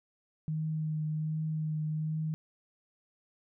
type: tone with vibrato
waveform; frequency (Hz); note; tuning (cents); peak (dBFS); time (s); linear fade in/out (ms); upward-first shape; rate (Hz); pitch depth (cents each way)
sine; 155.56; D#3; 0; -30; 0.48-2.34; 0; triangle; 1.3; 19
effects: none